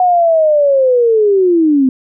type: linear sweep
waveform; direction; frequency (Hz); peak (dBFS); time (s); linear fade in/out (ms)
sine; down; 737 to 254.1; -7; 0-1.89; 2
effects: none